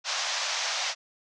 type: band-pass noise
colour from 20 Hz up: white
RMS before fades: -30 dBFS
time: 0.04-0.95 s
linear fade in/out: 50 ms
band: 570 to 6400 Hz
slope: 48 dB/octave
effects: none